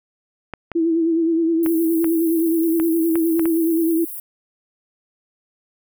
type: clicks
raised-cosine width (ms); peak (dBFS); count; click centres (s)
0.5; -14; 8; 0.537 / 0.717 / 1.662 / 2.044 / 2.799 / 3.156 / 3.395 / 3.456
type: tone with vibrato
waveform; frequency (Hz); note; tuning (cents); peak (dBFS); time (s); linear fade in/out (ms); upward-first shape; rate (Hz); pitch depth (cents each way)
sine; 329.6; E4; 0; -15; 0.75-4.05; 10; sine; 9.6; 45
type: high-pass noise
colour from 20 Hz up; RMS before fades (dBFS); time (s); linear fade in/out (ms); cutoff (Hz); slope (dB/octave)
white; -32; 1.63-4.2; 2; 10000; 48
effects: none